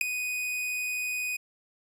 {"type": "tone with ADSR envelope", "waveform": "45% pulse", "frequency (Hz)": 2489, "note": "D#7", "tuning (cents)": 0, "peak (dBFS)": -16, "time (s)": [0.01, 1.37], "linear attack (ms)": 3, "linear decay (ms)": 4, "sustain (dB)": -13, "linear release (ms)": 10, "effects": ["resampled to 32000 Hz"]}